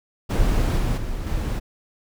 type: noise with level steps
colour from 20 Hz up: brown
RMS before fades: -19 / -21 / -28 / -24 dBFS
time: 0.29-1.6 s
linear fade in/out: 20 ms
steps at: 0.77 / 0.97 / 1.26 s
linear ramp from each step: 10 ms
effects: none